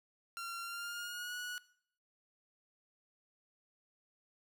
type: tone with pitch glide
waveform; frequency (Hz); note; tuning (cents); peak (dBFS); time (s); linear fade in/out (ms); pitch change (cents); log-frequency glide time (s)
sawtooth; 1374 to 1464.1; F6 to F#6; -29 to -19; -37; 0.37-1.58; 0; +110; 0.62-1.36
effects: noise-tail reverb RT60 0.6 s tail -19 dB re dry